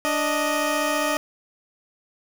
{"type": "tone pair together", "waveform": "15% pulse", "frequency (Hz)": [293.7, 622.3], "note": ["D4", "D#5"], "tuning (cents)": [0, 0], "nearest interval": "octave + minor second", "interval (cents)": 1300, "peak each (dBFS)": [-19, -17], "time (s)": [0.05, 1.17], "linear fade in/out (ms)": 0, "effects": ["7-bit"]}